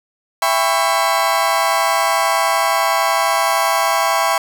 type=chord; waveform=35% pulse; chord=C# half-diminished seventh; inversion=first; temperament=just; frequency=665.2 / 798.3 / 997.9 / 1108.7 Hz; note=E5 / G5 / B5 / C#6; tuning=+16 / +31 / +18 / 0 cents; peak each=-18 dBFS; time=0.42-4.38 s; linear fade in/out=2 ms; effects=none